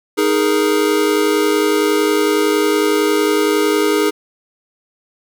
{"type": "chord", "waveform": "square", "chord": "D# suspended fourth", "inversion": "none", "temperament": "equal", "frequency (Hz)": [311.1, 415.3, 466.2], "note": ["D#4", "G#4", "A#4"], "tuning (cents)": [0, 0, 0], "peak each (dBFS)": [-18, -16, -21], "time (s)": [0.17, 4.11], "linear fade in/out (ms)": 20, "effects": []}